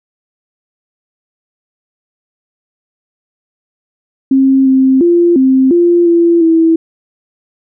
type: tone with pitch steps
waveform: sine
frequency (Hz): 267.6 / 263.8 / 345.2 / 263.1 / 346.4 / 339.8 / 326.9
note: C4 / C4 / F4 / C4 / F4 / F4 / E4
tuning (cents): +39 / +14 / -20 / +10 / -14 / -47 / -14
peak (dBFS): -5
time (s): 4.31-6.76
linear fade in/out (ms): 5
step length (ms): 350
effects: none